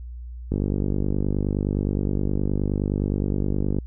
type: click train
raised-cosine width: 3 ms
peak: -11 dBFS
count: 163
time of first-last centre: 0.52-3.786 s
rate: 49.6 Hz
effects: added 60 Hz sine -33 dBFS peak until 3.86 s